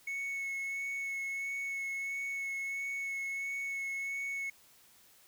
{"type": "tone with vibrato", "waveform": "triangle", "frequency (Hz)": 2202, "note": "C#7", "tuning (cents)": -12, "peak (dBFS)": -33, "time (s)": [0.07, 4.5], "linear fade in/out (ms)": 5, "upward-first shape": "sine", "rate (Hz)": 1.5, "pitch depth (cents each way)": 13, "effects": ["white hiss -62 dBFS RMS until 5.27 s"]}